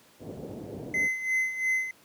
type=low-pass noise; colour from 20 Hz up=pink; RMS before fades=-36 dBFS; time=0.19-1.09 s; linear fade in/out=50 ms; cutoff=560 Hz; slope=24 dB/octave
type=tone with tremolo; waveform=triangle; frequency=2049 Hz; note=C7; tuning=37 cents flat; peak=-21 dBFS; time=0.94-1.91 s; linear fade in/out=2 ms; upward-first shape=sine; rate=2.9 Hz; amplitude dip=70%
effects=pink hiss -58 dBFS RMS until 2.04 s + high-pass 150 Hz 12 dB/octave